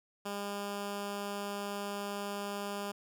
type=tone; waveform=10% pulse; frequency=202.2 Hz; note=G#3; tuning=46 cents flat; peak=-28 dBFS; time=0.25-2.92 s; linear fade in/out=10 ms; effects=none